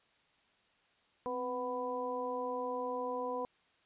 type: harmonic tone with a mistuned harmonic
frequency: 248.5 Hz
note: B3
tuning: 11 cents sharp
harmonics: 1 / 2 / 3 / 4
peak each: -44 / -37 / -44 / -39 dBFS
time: 1.26-3.45 s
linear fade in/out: 0 ms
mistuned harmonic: 1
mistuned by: +63 cents
effects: white hiss -70 dBFS RMS until 3.85 s + resampled to 8000 Hz